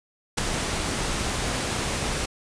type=noise with ADSR envelope; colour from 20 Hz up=pink; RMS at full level=-20 dBFS; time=0.37-2.26 s; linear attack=14 ms; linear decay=7 ms; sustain=-7 dB; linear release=11 ms; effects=resampled to 22050 Hz